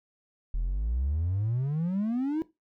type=exponential sweep; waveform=triangle; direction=up; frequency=38.13 to 329.6 Hz; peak=-23 dBFS; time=0.54-2.42 s; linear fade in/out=0 ms; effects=noise-tail reverb RT60 0.2 s tail -17 dB re dry + tanh soft clip ceiling -20 dBFS